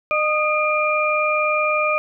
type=tone cluster; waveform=sine; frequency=609 / 1237 / 2394 Hz; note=D#5 / D#6 / D7; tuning=-37 / -10 / +33 cents; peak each=-21 dBFS; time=0.11-1.98 s; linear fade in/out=0 ms; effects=none